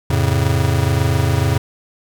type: chord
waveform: square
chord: F augmented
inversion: none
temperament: just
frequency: 87.31 / 109.13 / 136.42 Hz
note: F2 / A2 / C#3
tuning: 0 / -14 / -27 cents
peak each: -19 dBFS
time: 0.1-1.58 s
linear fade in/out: 5 ms
effects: 8-bit